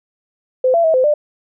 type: tone with pitch steps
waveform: sine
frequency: 513 / 675 / 643 / 514 / 595 Hz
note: C5 / E5 / E5 / C5 / D5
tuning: -34 / +41 / -43 / -31 / +22 cents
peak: -10 dBFS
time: 0.64-1.14 s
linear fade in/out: 5 ms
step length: 100 ms
effects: none